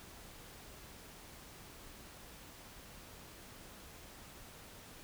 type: silence
effects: pink hiss -54 dBFS RMS until 5.03 s